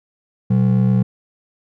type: ring-modulated tone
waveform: triangle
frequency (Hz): 155.56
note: D#3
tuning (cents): 0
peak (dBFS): -7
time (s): 0.5-1.03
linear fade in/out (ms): 10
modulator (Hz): 34.1
effects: none